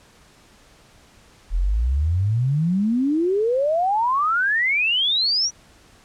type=exponential sweep; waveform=sine; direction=up; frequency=39.28 to 5920 Hz; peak=-17 dBFS; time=1.5-5.51 s; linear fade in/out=50 ms; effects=pink hiss -52 dBFS RMS until 6.04 s + low-pass 9000 Hz 12 dB/octave